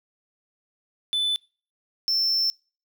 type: tone pair in turn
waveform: triangle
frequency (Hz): 3503 / 5353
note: A7 / E8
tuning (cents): -8 / +26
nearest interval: perfect fifth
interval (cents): 734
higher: second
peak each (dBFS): -20 / -19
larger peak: second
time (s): 1.13-1.36 / 2.08-2.5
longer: second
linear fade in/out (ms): 0
effects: noise-tail reverb RT60 0.4 s tail -26 dB re dry